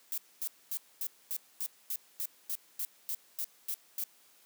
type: noise bursts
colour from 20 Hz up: violet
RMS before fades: -35 dBFS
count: 14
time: 0.12-4.038 s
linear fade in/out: 0 ms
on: 57 ms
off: 240 ms
effects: white hiss -63 dBFS RMS until 4.45 s + high-pass 200 Hz 12 dB/octave